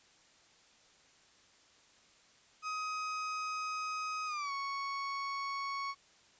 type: tone with pitch glide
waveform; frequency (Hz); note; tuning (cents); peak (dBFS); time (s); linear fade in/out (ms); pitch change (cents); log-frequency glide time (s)
35% pulse; 1260 to 1109.6; D#6 to C#6; +21 to +1; -34; 2.62-5.95; 50; -220; 4.26-4.52
effects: white hiss -64 dBFS RMS until 6.39 s + resampled to 16000 Hz